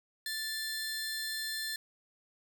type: tone pair together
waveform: sawtooth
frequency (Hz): 1760 / 4186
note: A6 / C8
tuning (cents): 0 / 0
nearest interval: octave + minor third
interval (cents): 1500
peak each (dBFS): -34 / -35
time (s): 0.26-1.76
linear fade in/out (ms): 2
effects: none